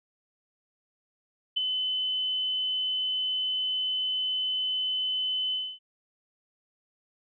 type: tone with ADSR envelope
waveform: sine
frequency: 3029 Hz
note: F#7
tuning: 40 cents sharp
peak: -22 dBFS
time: 1.56-5.79 s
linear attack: 13 ms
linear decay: 14 ms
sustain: -4 dB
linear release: 260 ms
effects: none